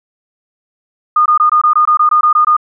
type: tone bursts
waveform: sine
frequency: 1223 Hz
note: D#6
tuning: 30 cents flat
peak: -6 dBFS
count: 12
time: 1.16-2.567 s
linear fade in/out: 5 ms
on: 98 ms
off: 21 ms
effects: none